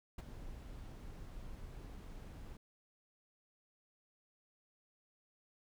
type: noise with ADSR envelope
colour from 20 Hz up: brown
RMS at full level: -38 dBFS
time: 0.18-2.57 s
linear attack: 7 ms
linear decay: 25 ms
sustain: -11 dB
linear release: 4 ms
effects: none